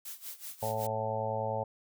blue noise with tremolo, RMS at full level -41 dBFS, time 0.05-0.87 s, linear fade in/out 5 ms, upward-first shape sine, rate 5.3 Hz, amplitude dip 85%
harmonic tone, 110 Hz, A2, in tune, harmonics 1 / 2 / 4 / 5 / 6 / 7 / 8, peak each -38 / -45 / -41 / -35 / -39 / -39 / -37 dBFS, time 0.62-1.64 s, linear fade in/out 10 ms
effects none

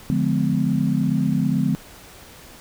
sine chord, D diminished seventh, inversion none, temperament just, 146.83 / 176.2 / 211.4 / 253.7 Hz, D3 / F3 / Ab3 / Cb4, 0 / +16 / +31 / +47 cents, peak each -23 dBFS, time 0.1-1.75 s, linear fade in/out 0 ms, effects pink hiss -44 dBFS RMS until 2.6 s

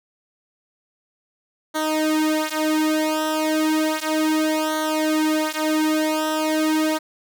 sawtooth tone with flanger, 311.1 Hz, D#4, in tune, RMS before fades -21 dBFS, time 1.74-6.99 s, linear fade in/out 20 ms, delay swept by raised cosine 0.39 to 5.99 ms, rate 0.33 Hz, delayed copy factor -1, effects none

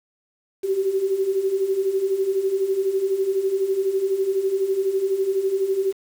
sine beating tone pair, 377 / 389 Hz, F#4 / G4, +32 / -13 cents, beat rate 12 Hz, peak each -26 / -20 dBFS, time 0.63-5.93 s, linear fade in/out 20 ms, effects 7-bit

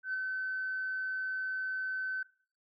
sine tone with ADSR envelope, 1525 Hz, G6, 48 cents flat, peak -29 dBFS, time 0.03-2.23 s, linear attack 110 ms, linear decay 6 ms, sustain -3 dB, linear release 6 ms, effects noise-tail reverb RT60 0.4 s tail -17 dB re dry + tanh soft clip ceiling -27 dBFS

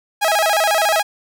sawtooth tone with vibrato, 729 Hz, F#5, 26 cents flat, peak -10 dBFS, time 0.21-1.03 s, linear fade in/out 20 ms, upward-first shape square, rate 14 Hz, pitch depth 210 cents each way, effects none

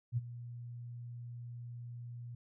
sine tone with ADSR envelope, 119.9 Hz, A#2, 49 cents sharp, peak -28 dBFS, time 0.12-2.35 s, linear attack 52 ms, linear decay 27 ms, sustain -15 dB, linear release 4 ms, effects none

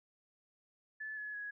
sine tone with pitch steps, 1735 / 1702.2 / 1670.1 Hz, A6 / G#6 / G#6, -25 / +42 / +9 cents, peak -40 dBFS, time 1-1.51 s, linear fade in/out 10 ms, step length 170 ms, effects none

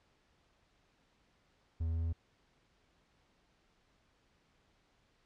triangle tone with pitch steps, 81.6 / 82.12 / 82.64 Hz, E2 / E2 / E2, -17 / -6 / +5 cents, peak -30 dBFS, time 1.8-2.13 s, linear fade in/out 10 ms, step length 110 ms, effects pink hiss -72 dBFS RMS until 5.25 s + low-pass 5000 Hz 12 dB/octave

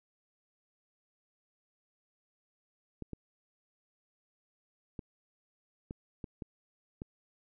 clicks, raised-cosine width 3 ms, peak -27 dBFS, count 7, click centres 3.023 / 3.133 / 4.992 / 5.909 / 6.242 / 6.422 / 7.019 s, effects none

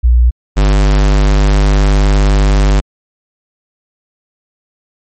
sine / square tone pair in turn, 60 / 49.78 Hz, B1 / G1, -49 / +27 cents, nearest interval minor third, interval 324 cents, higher first, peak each -4 / -7 dBFS, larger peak first, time 0.03-0.31 / 0.56-2.81 s, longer second, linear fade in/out 20 ms, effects MP3 32 kbps

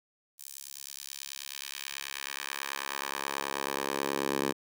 10% pulse tone with high-pass filter sweep, 69.3 Hz, C#2, in tune, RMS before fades -36 dBFS, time 0.38-4.53 s, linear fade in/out 20 ms, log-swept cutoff 8100 to 320 Hz, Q 0.91, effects none

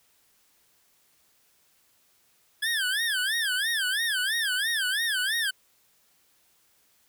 25% pulse tone with vibrato, 1661.2 Hz, G#6, in tune, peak -21 dBFS, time 2.62-5.51 s, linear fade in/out 10 ms, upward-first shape sine, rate 3 Hz, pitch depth 210 cents each way, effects white hiss -65 dBFS RMS until 7.08 s

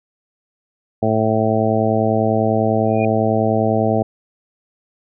harmonic tone, 110 Hz, A2, in tune, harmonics 1 / 2 / 3 / 4 / 5 / 6 / 7, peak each -21 / -20 / -24 / -22 / -23 / -20 / -23 dBFS, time 1.02-4.03 s, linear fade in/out 10 ms
sine tone with exponential growth, 2442 Hz, D#7, 33 cents flat, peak -23 dBFS, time 2.85-3.05 s, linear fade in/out 2 ms, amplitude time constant 42 ms
effects none

